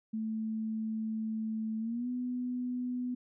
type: tone with pitch glide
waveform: sine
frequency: 220 to 248.4 Hz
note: A3 to B3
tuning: 0 to +10 cents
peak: -32 dBFS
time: 0.13-3.15 s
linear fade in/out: 10 ms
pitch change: +210 cents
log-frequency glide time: 1.79-2.08 s
effects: none